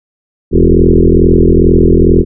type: tone with frequency modulation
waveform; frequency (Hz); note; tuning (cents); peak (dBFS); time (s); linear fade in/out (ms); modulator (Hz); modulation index
sine; 205.7; G#3; -16; -3; 0.51-2.25; 50; 42.3; 5
effects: none